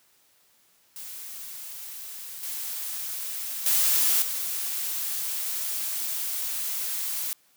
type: noise with level steps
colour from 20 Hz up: blue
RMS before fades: -39 / -33 / -22 / -30 dBFS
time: 0.96-7.33 s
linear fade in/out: 0 ms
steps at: 2.43 / 3.66 / 4.22 s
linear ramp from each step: 2 ms
effects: white hiss -63 dBFS RMS until 7.56 s + high-pass 80 Hz 12 dB/octave